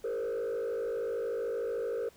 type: tone with frequency modulation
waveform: sine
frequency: 466.2 Hz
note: A#4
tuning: in tune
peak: -28 dBFS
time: 0.04-2.09 s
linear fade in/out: 5 ms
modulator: 53.2 Hz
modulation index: 1.1
effects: tanh soft clip ceiling -30 dBFS + pink hiss -60 dBFS RMS until 2.16 s